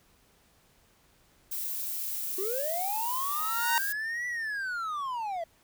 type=noise; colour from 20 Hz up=violet; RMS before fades=-34 dBFS; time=1.51-3.93 s; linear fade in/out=10 ms
type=linear two-way sweep; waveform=triangle; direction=up then down; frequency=364.1 to 1973 to 644 Hz; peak=-29 dBFS; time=2.38-5.44 s; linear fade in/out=5 ms; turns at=4.27 s
type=tone with exponential growth; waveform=sawtooth; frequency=932.3 Hz; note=A#5; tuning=in tune; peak=-19 dBFS; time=3.09-3.78 s; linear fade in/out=1 ms; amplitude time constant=150 ms
effects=pink hiss -64 dBFS RMS until 5.63 s